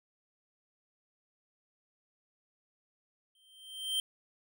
square tone with exponential growth, 3136 Hz, G7, in tune, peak -28 dBFS, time 3.35-4 s, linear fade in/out 2 ms, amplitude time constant 140 ms, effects none

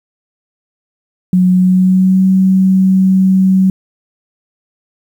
sine tone with pitch glide, 182.7 to 189.14 Hz, F#3 to F#3, -22 to +38 cents, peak -6 dBFS, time 1.33-3.7 s, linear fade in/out 2 ms, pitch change +60 cents, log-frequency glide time 1.5-2.26 s, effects 7-bit

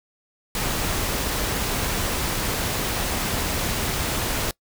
pink noise, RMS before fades -25 dBFS, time 0.55-4.51 s, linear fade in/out 2 ms, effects noise-tail reverb RT60 0.1 s tail -23 dB re dry

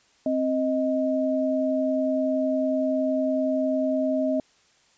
sine tone pair together, 263.2 / 626 Hz, C4 / D#5, +10 / +10 cents, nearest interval octave + minor third, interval 1500 cents, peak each -24 dBFS, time 0.26-4.4 s, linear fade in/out 2 ms, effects white hiss -61 dBFS RMS until 4.97 s + resampled to 16000 Hz

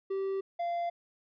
triangle tone pair in turn, 388 / 689.5 Hz, G4 / F5, -18 / -22 cents, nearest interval minor seventh, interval 996 cents, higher second, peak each -28 dBFS, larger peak neither, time 0.1-0.41 / 0.59-0.9 s, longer neither, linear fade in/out 10 ms, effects resampled to 11025 Hz

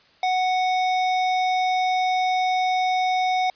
square tone, 740 Hz, F#5, in tune, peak -20 dBFS, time 0.23-3.5 s, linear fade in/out 2 ms, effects white hiss -56 dBFS RMS until 3.55 s + resampled to 11025 Hz

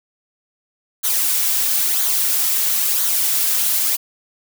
blue noise with flanger, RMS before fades -18 dBFS, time 1.03-3.97 s, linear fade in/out 20 ms, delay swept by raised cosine 0.38 to 3.58 ms, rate 1 Hz, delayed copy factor -0.55, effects none

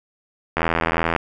click train, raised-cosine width 0.5 ms, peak -4 dBFS, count 50, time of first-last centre 0.57-1.163 s, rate 82.7 Hz, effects none

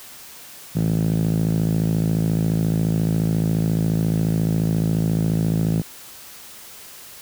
5% pulse tone with band-pass filter, 54.3 Hz, A1, 22 cents flat, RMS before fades -20 dBFS, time 0.75-5.82 s, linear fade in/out 10 ms, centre 150 Hz, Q 3.2, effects white hiss -41 dBFS RMS until 7.21 s

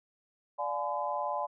sine chord, D diminished seventh, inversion none, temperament just, 587.3 / 704.8 / 845.8 / 1014.9 Hz, D5 / F5 / Ab5 / Cb6, 0 / +16 / +31 / +47 cents, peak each -36 / -38 / -35 / -35 dBFS, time 0.58-1.47 s, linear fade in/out 20 ms, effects none

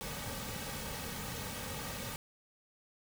pink noise with comb filter, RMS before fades -41 dBFS, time 0.01-2.16 s, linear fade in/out 0 ms, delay 2.9 ms, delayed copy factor -0.65, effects none

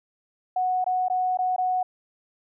sine tone with dropouts, 737 Hz, F#5, 7 cents flat, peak -21 dBFS, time 0.56-1.83 s, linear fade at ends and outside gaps 5 ms, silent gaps 0.843-0.863 / 1.084-1.099 / 1.373-1.388 / 1.563-1.581 s, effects none

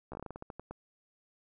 slowing click train, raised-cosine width 1 ms, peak -28 dBFS, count 13, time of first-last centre 0.12-0.71 s, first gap 14 ms, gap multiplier 1.21, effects none

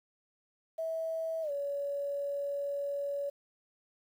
sine tone with pitch glide, 650 to 565.9 Hz, E5 to C#5, -24 to +36 cents, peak -32 dBFS, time 0.78-3.3 s, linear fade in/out 10 ms, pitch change -240 cents, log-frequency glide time 1.42-1.51 s, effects 10-bit

